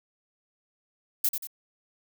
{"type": "noise with echo", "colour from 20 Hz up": "violet", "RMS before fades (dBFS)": -24, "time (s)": [1.24, 1.29], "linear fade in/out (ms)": 5, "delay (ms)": 91, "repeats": 2, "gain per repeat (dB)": -7, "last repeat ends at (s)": 1.472, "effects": []}